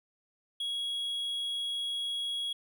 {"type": "tone", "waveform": "triangle", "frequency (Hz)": 3322, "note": "G#7", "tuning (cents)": 0, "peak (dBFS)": -30, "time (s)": [0.6, 2.53], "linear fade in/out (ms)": 5, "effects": []}